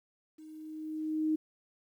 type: tone with level ramp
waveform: sine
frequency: 311.6 Hz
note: D#4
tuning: 3 cents sharp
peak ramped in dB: -48 to -25 dBFS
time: 0.38-1.36 s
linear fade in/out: 10 ms
effects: 11-bit